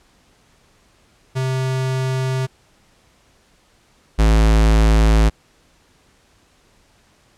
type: tone pair in turn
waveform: square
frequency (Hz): 130.81 / 54.24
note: C3 / A1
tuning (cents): 0 / -24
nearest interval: octave + minor third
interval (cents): 1524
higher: first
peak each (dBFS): -19 / -11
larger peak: second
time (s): 1.35-2.47 / 4.18-5.3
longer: neither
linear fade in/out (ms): 20
effects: pink hiss -56 dBFS RMS until 7.37 s + low-pass 9000 Hz 12 dB/octave